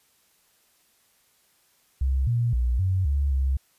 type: tone with pitch steps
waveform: sine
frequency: 66.2 / 118.7 / 60.5 / 93.8 / 70.4 / 66.8 Hz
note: C2 / A#2 / B1 / F#2 / C#2 / C2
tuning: +21 / +32 / -35 / +24 / +27 / +36 cents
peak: -20 dBFS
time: 2.01-3.57 s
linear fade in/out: 5 ms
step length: 260 ms
effects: white hiss -64 dBFS RMS until 3.78 s + resampled to 32000 Hz